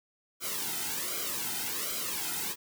white noise with flanger, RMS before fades -34 dBFS, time 0.4-2.56 s, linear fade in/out 50 ms, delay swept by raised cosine 1.1 to 1.79 ms, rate 1.3 Hz, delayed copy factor -0.85, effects none

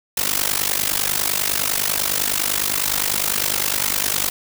white noise with amplitude modulation, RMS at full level -17 dBFS, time 0.17-4.3 s, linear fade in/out 5 ms, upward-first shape sine, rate 49.9 Hz, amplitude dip 90%, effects none

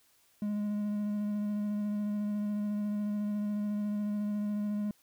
triangle tone with vibrato, 207.7 Hz, G#3, in tune, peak -28 dBFS, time 0.42-4.91 s, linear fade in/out 2 ms, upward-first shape square, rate 14 Hz, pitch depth 11 cents each way, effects white hiss -67 dBFS RMS until 5.02 s

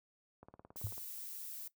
click train, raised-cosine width 1 ms, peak -39 dBFS, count 11, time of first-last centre 0.43-0.979 s, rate 18.2 Hz
violet noise, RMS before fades -46 dBFS, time 0.76-1.68 s, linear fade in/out 5 ms
sine tone with exponential decay, 103.3 Hz, G#2, 9 cents flat, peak -32 dBFS, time 0.84-0.97 s, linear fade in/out 0 ms, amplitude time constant 27 ms
effects noise-tail reverb RT60 0.1 s tail -17 dB re dry + high-pass 60 Hz 12 dB/octave

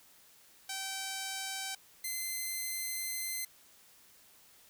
5% pulse tone pair in turn, 773 / 2064 Hz, G5 / C7, -24 / -24 cents, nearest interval octave + perfect fourth, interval 1700 cents, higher second, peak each -25 dBFS, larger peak neither, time 0.69-1.75 / 2.04-3.45 s, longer second, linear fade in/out 5 ms, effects white hiss -61 dBFS RMS until 4.69 s

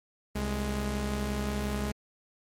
sawtooth tone pair together, 65.55 / 208.1 Hz, C2 / G#3, +4 / +4 cents, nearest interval octave + minor sixth, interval 2000 cents, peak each -28 / -28 dBFS, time 0.35-1.92 s, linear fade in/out 10 ms, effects MP3 64 kbps

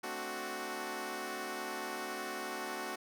10% pulse chord, D dominant seventh, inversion second, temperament equal, 220 / 261.6 / 293.7 / 370 Hz, A3 / C4 / D4 / F#4, 0 / 0 / 0 / 0 cents, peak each -38 / -38 / -38 / -32 dBFS, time 0.03-2.96 s, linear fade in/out 10 ms, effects none

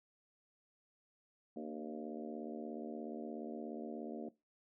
harmonic tone with a mistuned harmonic, 76.9 Hz, D#2, 20 cents flat, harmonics 3 / 4 / 5 / 6 / 7 / 8 / 9, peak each -45 / -47 / -49 / -51 / -52 / -53 / -54 dBFS, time 1.56-4.29 s, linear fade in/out 5 ms, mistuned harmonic 4, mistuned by -58 cents, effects noise-tail reverb RT60 0.2 s tail -18 dB re dry

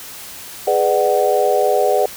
sine chord, G# half-diminished seventh, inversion none, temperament just, 415.3 / 498.4 / 598 / 747.5 Hz, G#4 / B4 / D5 / F#5, 0 / +16 / +31 / +17 cents, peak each -18 dBFS, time 0.67-2.06 s, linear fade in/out 5 ms, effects white hiss -34 dBFS RMS until 2.16 s

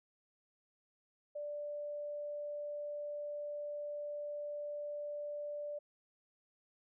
sine tone, 587.3 Hz, D5, in tune, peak -39 dBFS, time 1.35-5.79 s, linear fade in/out 10 ms, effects none

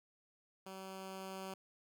10% pulse tone with level ramp, 190.7 Hz, G3, 47 cents flat, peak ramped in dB -39 to -35 dBFS, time 0.66-1.54 s, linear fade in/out 5 ms, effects none

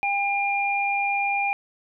sine tone pair together, 802 / 2403 Hz, G5 / D7, +39 / +39 cents, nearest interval octave + perfect fifth, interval 1900 cents, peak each -24 dBFS, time 0.03-1.53 s, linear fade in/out 0 ms, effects none

